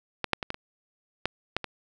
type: clicks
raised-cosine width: 0.3 ms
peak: -11 / -6 / -15 / -14 / -22 / -9 / -9 / -17 dBFS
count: 8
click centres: 0.243 / 0.333 / 0.428 / 0.504 / 0.544 / 1.256 / 1.566 / 1.643 s
effects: none

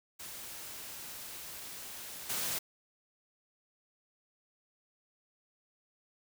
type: noise with level steps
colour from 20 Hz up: white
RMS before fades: -45 / -35 dBFS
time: 0.19-2.59 s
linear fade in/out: 10 ms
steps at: 2.29 s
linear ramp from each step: 10 ms
effects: none

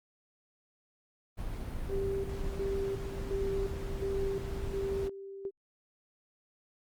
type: noise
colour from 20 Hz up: brown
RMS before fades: -37 dBFS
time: 1.37-5.09 s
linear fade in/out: 20 ms
type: tone with tremolo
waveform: sine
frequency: 392 Hz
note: G4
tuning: in tune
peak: -31 dBFS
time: 1.88-5.51 s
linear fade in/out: 50 ms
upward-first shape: square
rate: 1.4 Hz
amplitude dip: 70%
effects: Opus 32 kbps

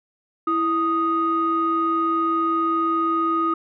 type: tone pair together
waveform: sine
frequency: 329.6 / 1244.5 Hz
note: E4 / D#6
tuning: 0 / 0 cents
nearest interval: octave + major seventh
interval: 2300 cents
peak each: -22 / -19 dBFS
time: 0.47-3.54 s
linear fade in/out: 5 ms
effects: tanh soft clip ceiling -12 dBFS

